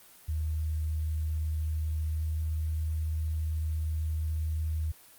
sine tone with pitch glide, 78 to 78.63 Hz, D#2 to D#2, +5 to +19 cents, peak -28 dBFS, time 0.28-4.92 s, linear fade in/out 10 ms, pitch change +14 cents, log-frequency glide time 2.1-2.21 s, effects white hiss -55 dBFS RMS until 5.18 s + Opus 32 kbps

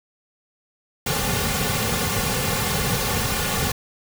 pink noise with comb filter, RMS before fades -23 dBFS, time 1.06-3.72 s, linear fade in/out 5 ms, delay 3.1 ms, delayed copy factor -0.95, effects none

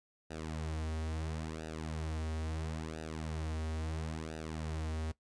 sawtooth tone with flanger, 79.1 Hz, D#2, 29 cents sharp, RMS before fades -39 dBFS, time 0.3-5.12 s, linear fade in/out 10 ms, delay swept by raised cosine 0.91 to 6.01 ms, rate 0.74 Hz, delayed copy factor -0.85, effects noise-tail reverb RT60 0.1 s tail -18 dB re dry + resampled to 22050 Hz

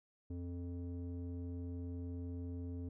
square tone with low-pass filter, 87.4 Hz, F2, 2 cents sharp, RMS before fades -43 dBFS, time 0.3-2.89 s, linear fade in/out 5 ms, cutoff 340 Hz, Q 2.8, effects none

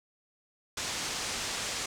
white low-pass noise, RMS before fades -35 dBFS, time 0.77-1.86 s, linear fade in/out 5 ms, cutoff 7600 Hz, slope 24 dB/octave, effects none

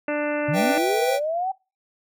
harmonic tone, 295.8 Hz, D4, 13 cents sharp, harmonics 1 / 2 / 3 / 4 / 5 / 6 / 7 / 8 / 9, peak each -27 / -25 / -35 / -38 / -33 / -37 / -36 / -42 / -36 dBFS, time 0.08-0.78 s, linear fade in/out 2 ms
sine linear sweep, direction up, 128.6 to 783 Hz, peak -22 dBFS, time 0.48-1.52 s, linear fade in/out 10 ms
square chord, E minor, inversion second, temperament equal with one note detuned, 493.9 / 655.1 / 784 Hz, B4 / E5 / G5, 0 / -11 / 0 cents, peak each -27 / -28 / -25 dBFS, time 0.53-1.2 s, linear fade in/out 50 ms
effects noise-tail reverb RT60 0.3 s tail -24 dB re dry

